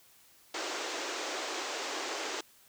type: band-pass noise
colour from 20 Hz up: pink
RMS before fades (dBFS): -37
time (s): 0.54-2.41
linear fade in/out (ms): 5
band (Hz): 310 to 7500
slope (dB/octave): 48
effects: white hiss -61 dBFS RMS until 2.68 s